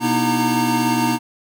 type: tone cluster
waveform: square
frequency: 126.4 / 240.8 / 307.9 / 325.2 / 917 Hz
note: B2 / B3 / D#4 / E4 / A#5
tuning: +41 / -44 / -18 / -23 / -29 cents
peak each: -28 / -21 / -24 / -26 / -22 dBFS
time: 0-1.19 s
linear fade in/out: 50 ms
effects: none